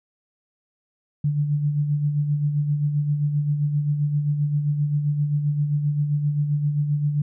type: tone with tremolo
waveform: sine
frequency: 146.83 Hz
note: D3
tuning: in tune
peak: -17 dBFS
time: 1.24-7.22 s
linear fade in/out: 5 ms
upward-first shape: sine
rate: 7.6 Hz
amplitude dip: 50%
effects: none